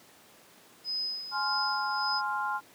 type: tone with tremolo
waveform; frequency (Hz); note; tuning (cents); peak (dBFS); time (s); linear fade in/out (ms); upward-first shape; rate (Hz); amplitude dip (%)
sine; 5040; D#8; +21; -29; 0.84-2.22; 50; sine; 1.7; 65
type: chord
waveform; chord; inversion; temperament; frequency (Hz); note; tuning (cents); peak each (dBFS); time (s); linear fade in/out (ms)
sine; F minor; first; just; 838.1 / 1047.7 / 1396.9; Ab5 / C6 / F6; +16 / +2 / 0; -33; 1.31-2.61; 50
effects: pink hiss -56 dBFS RMS until 2.74 s + high-pass 200 Hz 12 dB/octave